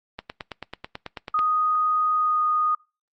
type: click train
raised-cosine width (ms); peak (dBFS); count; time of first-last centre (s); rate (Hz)
0.3; -16; 12; 0.19-1.391; 9.16
type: tone with pitch glide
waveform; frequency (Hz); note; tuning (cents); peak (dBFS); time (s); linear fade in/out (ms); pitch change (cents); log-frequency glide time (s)
sine; 1244 to 1235.4; D#6 to D#6; -1 to -13; -19; 1.34-2.75; 5; -12; 2.16-2.41
effects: noise-tail reverb RT60 0.3 s tail -26 dB re dry + Opus 32 kbps